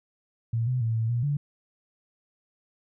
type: tone with pitch steps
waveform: sine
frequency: 114.9 / 126.5 / 113.3 / 112.6 / 119.4 / 144.2 Hz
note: A#2 / B2 / A#2 / A2 / A#2 / D3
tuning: -25 / +42 / -49 / +40 / +42 / -31 cents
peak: -23 dBFS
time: 0.53-1.37 s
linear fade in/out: 5 ms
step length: 140 ms
effects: none